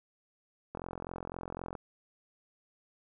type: click train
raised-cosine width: 1 ms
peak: -25 dBFS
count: 45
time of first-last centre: 0.75-1.752 s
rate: 43.9 Hz
effects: none